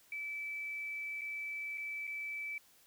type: tone with dropouts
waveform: sine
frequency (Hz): 2311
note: D7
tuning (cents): -28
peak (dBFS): -38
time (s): 0.12-2.58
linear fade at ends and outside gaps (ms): 2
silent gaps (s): 1.211-1.216 / 1.775-1.779 / 2.07-2.075
effects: white hiss -65 dBFS RMS until 2.86 s